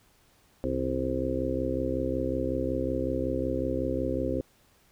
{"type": "harmonic tone", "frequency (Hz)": 65.41, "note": "C2", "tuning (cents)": 0, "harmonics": [1, 2, 4, 5, 6, 7, 8], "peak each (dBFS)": [-35, -37, -32, -34, -35, -38, -32], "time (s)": [0.64, 4.41], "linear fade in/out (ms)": 0, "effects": ["pink hiss -63 dBFS RMS until 4.91 s"]}